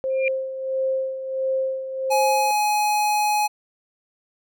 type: tone with tremolo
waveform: sine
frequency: 528 Hz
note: C5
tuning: 16 cents sharp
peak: -19 dBFS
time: 0.04-2.51 s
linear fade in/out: 0 ms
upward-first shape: sine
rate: 1.5 Hz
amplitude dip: 65%
type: tone with exponential growth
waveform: sine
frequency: 2399 Hz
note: D7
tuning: 36 cents sharp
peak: -18 dBFS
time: 0.1-0.28 s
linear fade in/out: 1 ms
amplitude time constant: 39 ms
type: tone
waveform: square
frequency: 840 Hz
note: G#5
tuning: 19 cents sharp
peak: -19 dBFS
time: 2.1-3.48 s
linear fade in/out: 20 ms
effects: none